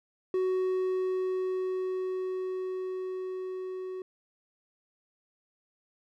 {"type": "tone with level ramp", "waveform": "triangle", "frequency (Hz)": 372.3, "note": "F#4", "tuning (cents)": 11, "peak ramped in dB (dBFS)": [-23, -33], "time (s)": [0.34, 4.02], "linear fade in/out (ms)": 2, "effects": []}